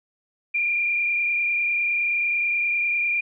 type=tone with frequency modulation; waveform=sine; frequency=2400 Hz; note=D7; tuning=37 cents sharp; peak=-20 dBFS; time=0.54-3.21 s; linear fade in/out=10 ms; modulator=29.7 Hz; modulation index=1.7; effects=none